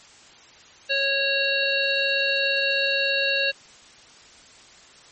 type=harmonic tone; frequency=550 Hz; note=C#5; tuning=14 cents flat; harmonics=1 / 3 / 5 / 7 / 8; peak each=-27 / -26 / -24 / -28 / -29 dBFS; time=0.89-3.52 s; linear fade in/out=20 ms; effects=white hiss -49 dBFS RMS until 5.11 s + MP3 32 kbps